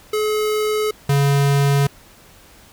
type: tone pair in turn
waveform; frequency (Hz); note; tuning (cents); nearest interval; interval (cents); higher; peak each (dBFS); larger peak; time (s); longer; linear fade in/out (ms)
square; 426.9 / 140.66; G#4 / C#3; +48 / +26; octave + perfect fifth; 1922; first; -18 / -14; second; 0.13-0.91 / 1.09-1.87; neither; 5
effects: pink hiss -47 dBFS RMS until 2.72 s